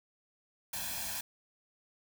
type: noise with comb filter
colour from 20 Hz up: white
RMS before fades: -38 dBFS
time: 0.73-1.21 s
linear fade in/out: 5 ms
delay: 1.2 ms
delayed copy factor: +0.8
effects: none